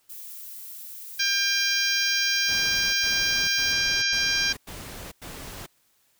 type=noise; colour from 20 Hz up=violet; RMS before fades=-40 dBFS; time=0.09-3.73 s; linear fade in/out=10 ms
type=harmonic tone; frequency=798 Hz; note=G5; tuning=31 cents sharp; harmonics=2 / 3 / 4 / 5 / 6 / 7 / 8; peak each=-27 / -29 / -31 / -32 / -28 / -28 / -35 dBFS; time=1.19-4.53 s; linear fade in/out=10 ms
type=noise bursts; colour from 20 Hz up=pink; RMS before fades=-39 dBFS; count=6; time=2.48-5.665 s; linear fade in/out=10 ms; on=450 ms; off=97 ms
effects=white hiss -66 dBFS RMS until 6.19 s

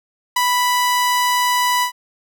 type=tone with ADSR envelope; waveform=sawtooth; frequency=987.8 Hz; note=B5; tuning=in tune; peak=-9 dBFS; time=0.36-1.92 s; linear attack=7 ms; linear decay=7 ms; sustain=-2 dB; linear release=95 ms; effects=none

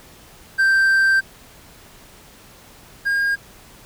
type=tone pair in turn; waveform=triangle; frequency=1568 / 1619.5 Hz; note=G6 / G#6; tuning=0 / -44 cents; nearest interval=minor second; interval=56 cents; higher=second; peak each=-11 / -15 dBFS; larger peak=first; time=0.58-1.21 / 3.05-3.36 s; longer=first; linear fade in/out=20 ms; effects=pink hiss -46 dBFS RMS until 3.85 s

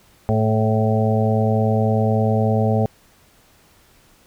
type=harmonic tone with a mistuned harmonic; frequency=110 Hz; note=A2; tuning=in tune; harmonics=1 / 2 / 4 / 5 / 6 / 7; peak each=-18 / -21 / -24 / -25 / -26 / -26 dBFS; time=0.29-2.86 s; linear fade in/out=0 ms; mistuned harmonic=4; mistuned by=-26 cents; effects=pink hiss -54 dBFS RMS until 4.26 s

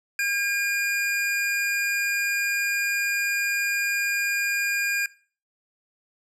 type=tone pair together; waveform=square; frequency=1616 / 2421 Hz; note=G#6 / D#7; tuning=-48 / -48 cents; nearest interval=perfect fifth; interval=700 cents; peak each=-26 dBFS; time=0.19-5.06 s; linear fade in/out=2 ms; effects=noise-tail reverb RT60 0.4 s tail -20 dB re dry + low-pass 12000 Hz 12 dB/octave

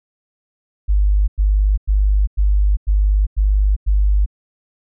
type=tone bursts; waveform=sine; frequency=50.3 Hz; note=G1; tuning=45 cents sharp; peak=-11 dBFS; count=7; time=0.88-4.262 s; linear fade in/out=20 ms; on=400 ms; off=97 ms; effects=none

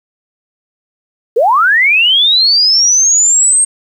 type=linear sweep; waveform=sine; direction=up; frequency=411.3 to 8530 Hz; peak=-6 dBFS; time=1.36-3.65 s; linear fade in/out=10 ms; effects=7-bit

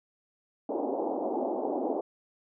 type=band-pass noise; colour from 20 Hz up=pink; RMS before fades=-31 dBFS; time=0.69-2.01 s; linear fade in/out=5 ms; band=260 to 840 Hz; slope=48 dB/octave; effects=none

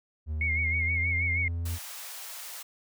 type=tone with pitch glide; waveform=triangle; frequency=77.2 to 84.67 Hz; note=D#2 to E2; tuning=-13 to +47 cents; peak=-27 dBFS; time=0.26-1.79 s; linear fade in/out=50 ms; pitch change=+160 cents; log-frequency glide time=0.42-1.1 s
type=tone with vibrato; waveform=sine; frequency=2173 Hz; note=C#7; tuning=35 cents flat; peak=-26 dBFS; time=0.41-1.48 s; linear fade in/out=2 ms; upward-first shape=sine; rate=6.3 Hz; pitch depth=60 cents each way
type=high-pass noise; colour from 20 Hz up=white; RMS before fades=-41 dBFS; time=1.65-2.63 s; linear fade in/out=10 ms; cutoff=590 Hz; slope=24 dB/octave
effects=none

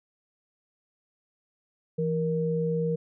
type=tone pair together; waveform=sine; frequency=165.8 / 469 Hz; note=E3 / A#4; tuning=+10 / +11 cents; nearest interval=octave + tritone; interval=1801 cents; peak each=-27 dBFS; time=1.98-2.96 s; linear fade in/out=10 ms; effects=none

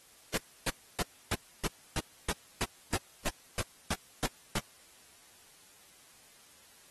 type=noise bursts; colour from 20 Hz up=pink; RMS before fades=-31 dBFS; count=14; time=0.34-4.586 s; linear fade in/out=2 ms; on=34 ms; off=290 ms; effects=white hiss -59 dBFS RMS until 6.9 s + AAC 32 kbps

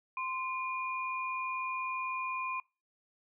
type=tone pair together; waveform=sine; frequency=1038 / 2428 Hz; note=C6 / D#7; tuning=-14 / -43 cents; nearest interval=octave + minor third; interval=1471 cents; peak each=-35 / -38 dBFS; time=0.17-2.6 s; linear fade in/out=2 ms; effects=noise-tail reverb RT60 0.3 s tail -24 dB re dry

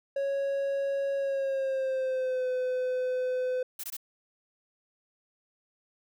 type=tone with pitch glide; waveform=triangle; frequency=553 to 507.1 Hz; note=C#5 to B4; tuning=-4 to +46 cents; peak=-25 dBFS; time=0.16-3.63 s; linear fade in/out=5 ms; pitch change=-150 cents; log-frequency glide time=1.16-2.48 s
type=noise bursts; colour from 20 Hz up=blue; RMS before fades=-37 dBFS; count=3; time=3.79-3.968 s; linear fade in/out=5 ms; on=46 ms; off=20 ms
effects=none

